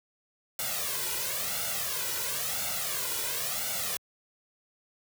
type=noise with flanger; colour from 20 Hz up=white; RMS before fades=-32 dBFS; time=0.59-3.97 s; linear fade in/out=2 ms; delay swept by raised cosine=1.4 to 2.07 ms; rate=0.97 Hz; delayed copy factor=+0.85; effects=high-pass 80 Hz 12 dB/octave